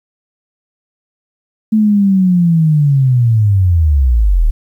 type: linear sweep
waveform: sine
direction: down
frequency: 220 to 34.65 Hz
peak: -7 dBFS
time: 1.72-4.51 s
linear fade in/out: 10 ms
effects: 8-bit